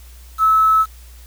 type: tone with quantisation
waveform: sine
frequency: 1300 Hz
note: E6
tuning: 24 cents flat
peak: -10 dBFS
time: 0.38-0.86 s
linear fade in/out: 50 ms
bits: 6
effects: added 60 Hz sine -38 dBFS peak until 1.26 s + white hiss -48 dBFS RMS until 1.26 s

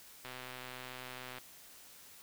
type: click train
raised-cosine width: 0.3 ms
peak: -29 dBFS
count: 145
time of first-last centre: 0.25-1.384 s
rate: 127 Hz
effects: white hiss -56 dBFS RMS until 2.22 s

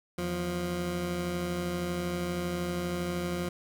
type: tone pair together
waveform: 20% pulse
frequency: 81.8 / 176.26 Hz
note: E2 / F3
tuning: -13 / +16 cents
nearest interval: octave + minor second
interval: 1329 cents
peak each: -34 / -26 dBFS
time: 0.18-3.49 s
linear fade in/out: 5 ms
effects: none

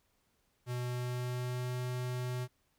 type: tone with pitch glide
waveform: square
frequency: 123.47 to 125.05 Hz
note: B2 to B2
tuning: 0 to +22 cents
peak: -35 dBFS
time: 0.66-2.48 s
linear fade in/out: 50 ms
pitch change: +22 cents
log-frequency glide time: 0.85-1.74 s
effects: pink hiss -75 dBFS RMS until 2.78 s

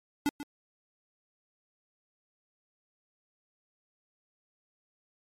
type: tone with echo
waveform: square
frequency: 290 Hz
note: D4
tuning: 22 cents flat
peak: -25 dBFS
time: 0.26-0.29 s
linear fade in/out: 0 ms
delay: 140 ms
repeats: 1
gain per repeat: -12 dB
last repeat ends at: 0.43 s
effects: MP3 64 kbps

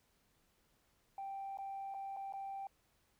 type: tone with dropouts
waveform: sine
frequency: 784 Hz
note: G5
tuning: in tune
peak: -40 dBFS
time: 1.18-2.67 s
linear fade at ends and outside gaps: 2 ms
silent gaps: 1.573-1.586 / 1.941-1.945 / 2.165-2.169 / 2.325-2.336 s
effects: tanh soft clip ceiling -38 dBFS + pink hiss -75 dBFS RMS until 3.19 s

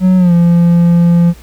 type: tone with pitch glide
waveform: triangle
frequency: 185 to 171.62 Hz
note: F#3 to F3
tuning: 0 to -30 cents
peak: -3 dBFS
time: 0-1.34 s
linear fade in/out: 50 ms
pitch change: -130 cents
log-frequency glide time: 0.17-0.33 s
effects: added 60 Hz sine -35 dBFS peak until 1.42 s + pink hiss -42 dBFS RMS until 1.42 s

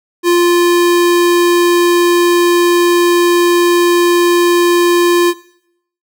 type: tone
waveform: square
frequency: 348.6 Hz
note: F4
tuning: 3 cents flat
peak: -8 dBFS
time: 0.23-5.34 s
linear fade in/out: 50 ms
effects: noise-tail reverb RT60 0.7 s tail -18 dB re dry

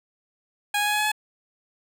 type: tone with pitch steps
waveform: 15% pulse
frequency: 824 / 829.7 / 835.5 / 841.3 / 847.2 / 853.1 Hz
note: G#5 / G#5 / G#5 / G#5 / G#5 / G#5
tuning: -14 / -2 / +10 / +22 / +34 / +46 cents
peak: -15 dBFS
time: 0.74-1.118 s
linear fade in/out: 5 ms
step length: 63 ms
effects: none

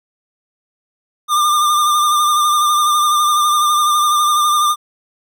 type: tone with vibrato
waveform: square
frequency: 1200 Hz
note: D6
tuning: 37 cents sharp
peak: -12 dBFS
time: 1.28-4.76 s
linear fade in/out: 50 ms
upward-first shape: sine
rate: 12 Hz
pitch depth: 32 cents each way
effects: none

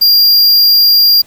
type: tone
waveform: square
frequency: 4784 Hz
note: D8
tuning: 31 cents sharp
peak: -5 dBFS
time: 0.01-1.22 s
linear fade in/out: 10 ms
effects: pink hiss -44 dBFS RMS until 1.26 s

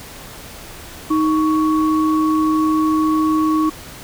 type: tone pair together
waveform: sine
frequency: 312.9 / 1115.9 Hz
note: D#4 / C#6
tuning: +10 / +11 cents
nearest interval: octave + minor seventh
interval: 2201 cents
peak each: -14 / -20 dBFS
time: 1.1-3.7 s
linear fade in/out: 10 ms
effects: pink hiss -36 dBFS RMS until 4.03 s

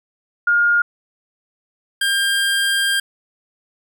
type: tone pair in turn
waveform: sine / 25% pulse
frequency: 1419 / 1599.2 Hz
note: F6 / G6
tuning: +27 / +34 cents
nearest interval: major second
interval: 207 cents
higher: second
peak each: -12 dBFS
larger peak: neither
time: 0.47-0.82 / 2.01-3 s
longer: second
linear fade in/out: 5 ms
effects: none

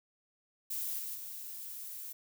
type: noise with level steps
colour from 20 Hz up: violet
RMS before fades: -37 / -40 / -44 dBFS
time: 0.7-2.13 s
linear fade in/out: 10 ms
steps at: 0.98 / 1.14 s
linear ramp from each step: 20 ms
effects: none

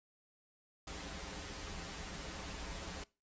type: noise with comb filter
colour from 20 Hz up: pink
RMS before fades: -45 dBFS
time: 0.87-3.04 s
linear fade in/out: 5 ms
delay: 8.3 ms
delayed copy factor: -0.75
effects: noise-tail reverb RT60 0.3 s tail -22 dB re dry + resampled to 16000 Hz

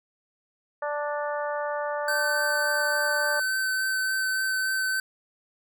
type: harmonic tone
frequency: 293.7 Hz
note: D4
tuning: in tune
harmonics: 2 / 3 / 4 / 5 / 6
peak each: -29 / -33 / -35 / -37 / -39 dBFS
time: 0.82-3.4 s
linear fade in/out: 5 ms
type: tone with vibrato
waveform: square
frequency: 1533 Hz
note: G6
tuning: 39 cents flat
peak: -25 dBFS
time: 2.08-5 s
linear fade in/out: 2 ms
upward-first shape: sine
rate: 3.5 Hz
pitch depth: 10 cents each way
effects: none

